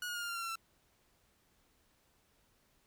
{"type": "tone with pitch steps", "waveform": "sawtooth", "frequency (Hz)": [1454, 1437.3, 1420.8, 1404.5, 1388.3, 1372.4, 1356.6, 1341], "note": ["F#6", "F6", "F6", "F6", "F6", "F6", "E6", "E6"], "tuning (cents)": [-31, 49, 29, 9, -11, -31, 49, 29], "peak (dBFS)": -34, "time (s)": [0.02, 0.556], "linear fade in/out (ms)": 2, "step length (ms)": 67, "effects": ["pink hiss -72 dBFS RMS until 2.86 s"]}